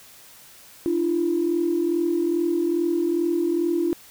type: tone pair together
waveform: sine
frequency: 300 / 342.4 Hz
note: D4 / F4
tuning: +37 / -34 cents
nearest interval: major second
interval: 229 cents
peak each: -25 / -20 dBFS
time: 0.86-3.93 s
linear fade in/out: 0 ms
effects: tanh soft clip ceiling -12 dBFS + white hiss -48 dBFS RMS until 4.1 s